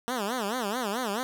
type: tone with vibrato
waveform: 10% pulse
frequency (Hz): 225.9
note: A3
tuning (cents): +46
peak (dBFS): -20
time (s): 0.08-1.23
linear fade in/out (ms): 0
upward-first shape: sine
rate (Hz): 4.6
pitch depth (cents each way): 240
effects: none